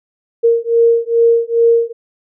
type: beating tone pair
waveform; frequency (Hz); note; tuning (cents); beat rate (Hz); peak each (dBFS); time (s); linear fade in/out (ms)
sine; 463 / 465.4; A#4 / A#4; -12 / -3; 2.4; -12; 0.43-1.93; 20
effects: none